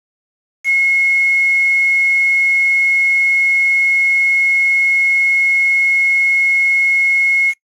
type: tone with quantisation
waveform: sine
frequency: 2169 Hz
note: C#7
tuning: 38 cents flat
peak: -10 dBFS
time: 0.64-7.54 s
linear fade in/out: 50 ms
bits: 5
effects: noise-tail reverb RT60 0.1 s tail -20 dB re dry + low-pass 9000 Hz 12 dB/octave